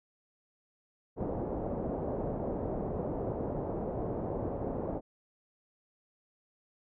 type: low-pass noise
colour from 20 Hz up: white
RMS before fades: -35 dBFS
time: 1.16-5.01 s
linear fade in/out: 50 ms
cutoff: 640 Hz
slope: 24 dB/octave
effects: none